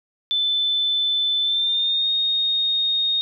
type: tone with pitch glide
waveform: sine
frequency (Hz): 3520 to 3710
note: A7 to A#7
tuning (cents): 0 to -9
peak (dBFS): -18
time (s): 0.31-3.21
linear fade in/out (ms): 0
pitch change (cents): +91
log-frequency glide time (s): 1.42-2.1
effects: none